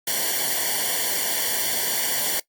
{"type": "noise with comb filter", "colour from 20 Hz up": "white", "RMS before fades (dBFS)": -24, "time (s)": [0.07, 2.4], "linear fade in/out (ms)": 5, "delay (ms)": 0.78, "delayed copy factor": -0.9, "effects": ["noise-tail reverb RT60 0.1 s tail -20 dB re dry", "Opus 48 kbps"]}